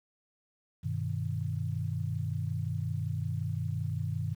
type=chord; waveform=sine; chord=G augmented; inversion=none; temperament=equal; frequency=98 / 123.47 / 155.56 Hz; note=G2 / B2 / D#3; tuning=0 / 0 / 0 cents; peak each=-34 / -35 / -35 dBFS; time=0.83-4.35 s; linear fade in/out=20 ms; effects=10-bit